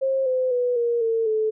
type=tone with pitch steps; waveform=sine; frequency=534 / 512.5 / 491.9 / 472.2 / 453.2 / 435 Hz; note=C5 / C5 / B4 / A#4 / A#4 / A4; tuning=+35 / -36 / -7 / +22 / -49 / -20 cents; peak=-19 dBFS; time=0.01-1.51 s; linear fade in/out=20 ms; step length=250 ms; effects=none